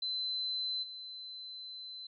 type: tone with level steps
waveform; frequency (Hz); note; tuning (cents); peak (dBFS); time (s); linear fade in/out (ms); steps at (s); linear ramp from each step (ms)
sine; 4050; B7; +43; -33 / -43; 0.02-2.07; 5; 0.82; 20
effects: none